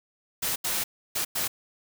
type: noise bursts at uneven times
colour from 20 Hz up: white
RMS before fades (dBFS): -28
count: 4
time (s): 0.42-0.56 / 0.64-0.84 / 1.15-1.25 / 1.35-1.48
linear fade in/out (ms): 10
effects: none